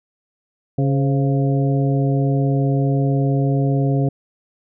harmonic tone with a mistuned harmonic, 138.59 Hz, C#3, in tune, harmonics 1 / 2 / 3 / 4 / 5, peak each -16 / -22 / -26 / -28 / -30 dBFS, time 0.78-4.09 s, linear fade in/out 5 ms, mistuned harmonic 4, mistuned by -74 cents, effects none

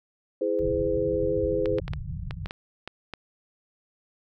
sine chord, E augmented, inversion none, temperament equal with one note detuned, 329.6 / 415.3 / 512.5 Hz, E4 / G#4 / B#4, 0 / 0 / -36 cents, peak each -30 / -27 / -26 dBFS, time 0.41-1.8 s, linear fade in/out 5 ms
white low-pass noise, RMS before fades -34 dBFS, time 0.59-2.47 s, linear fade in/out 0 ms, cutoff 170 Hz, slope 96 dB/octave
clicks, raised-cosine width 0.3 ms, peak -19 dBFS, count 9, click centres 1.658 / 1.785 / 1.88 / 1.935 / 2.309 / 2.459 / 2.509 / 2.876 / 3.137 s
effects none

